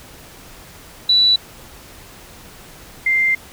sine tone pair in turn, 3951 / 2093 Hz, B7 / C7, 0 / 0 cents, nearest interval major seventh, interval 1100 cents, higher first, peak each -10 / -13 dBFS, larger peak first, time 1.09-1.36 / 3.06-3.35 s, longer second, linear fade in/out 5 ms, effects pink hiss -41 dBFS RMS until 3.52 s

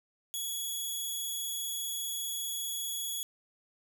10% pulse tone, 3365 Hz, G#7, 22 cents sharp, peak -26 dBFS, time 0.34-3.23 s, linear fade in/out 0 ms, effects none

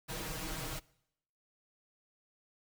pink noise with comb filter, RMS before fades -40 dBFS, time 0.08-0.8 s, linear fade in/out 20 ms, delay 6.3 ms, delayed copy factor +0.95, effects noise-tail reverb RT60 0.8 s tail -23 dB re dry

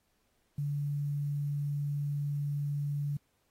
sine tone with quantisation, 144.4 Hz, D3, 29 cents flat, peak -30 dBFS, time 0.58-3.17 s, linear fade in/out 5 ms, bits 10, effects pink hiss -75 dBFS RMS until 3.5 s + AAC 48 kbps

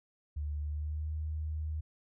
sine tone with pitch glide, 74 to 77.41 Hz, D2 to D#2, +14 to -8 cents, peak -33 dBFS, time 0.36-1.81 s, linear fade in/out 10 ms, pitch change +78 cents, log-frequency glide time 0.6-1.12 s, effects none

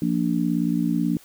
sine chord, Bb major, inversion second, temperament just, 174.81 / 233.1 / 291.4 Hz, F3 / Bb3 / D4, +2 / 0 / -13 cents, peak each -24 dBFS, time 0.02-1.17 s, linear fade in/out 2 ms, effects white hiss -51 dBFS RMS until 1.24 s

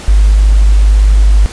sine tone, 50.8 Hz, G#1, 38 cents flat, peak -3 dBFS, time 0.08-1.46 s, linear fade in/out 0 ms, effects pink hiss -28 dBFS RMS until 1.52 s + resampled to 22050 Hz

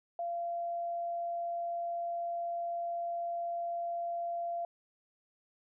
sine tone, 687 Hz, F5, 29 cents flat, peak -33 dBFS, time 0.19-4.65 s, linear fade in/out 2 ms, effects none

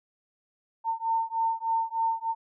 sine beating tone pair, 904 / 907.3 Hz, A5 / A#5, +47 / -47 cents, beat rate 3.3 Hz, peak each -28 dBFS, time 0.84-2.35 s, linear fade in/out 50 ms, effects none

